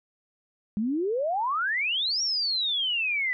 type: exponential two-way sweep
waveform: sine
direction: up then down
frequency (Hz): 200.1 to 5680 to 1963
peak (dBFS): -24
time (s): 0.77-3.33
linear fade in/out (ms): 0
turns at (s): 2.22
effects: none